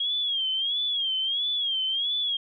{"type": "tone with vibrato", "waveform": "sine", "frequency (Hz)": 3263, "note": "G#7", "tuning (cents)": -31, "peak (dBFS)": -24, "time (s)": [0, 2.37], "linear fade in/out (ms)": 5, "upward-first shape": "sine", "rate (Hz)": 1.5, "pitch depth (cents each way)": 110, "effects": []}